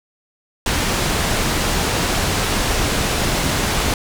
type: low-pass noise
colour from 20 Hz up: pink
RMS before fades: -19 dBFS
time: 0.66-3.94 s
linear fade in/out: 2 ms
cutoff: 9300 Hz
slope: 12 dB/octave
effects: none